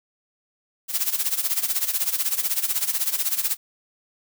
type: noise with tremolo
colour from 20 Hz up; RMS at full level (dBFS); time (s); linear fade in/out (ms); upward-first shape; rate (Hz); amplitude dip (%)
blue; -21; 0.88-3.57; 50; sine; 16; 80
effects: none